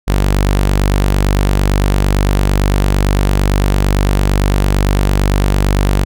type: tone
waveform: sawtooth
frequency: 48.87 Hz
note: G1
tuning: 5 cents flat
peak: -6 dBFS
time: 0.07-6.05 s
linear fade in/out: 20 ms
effects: none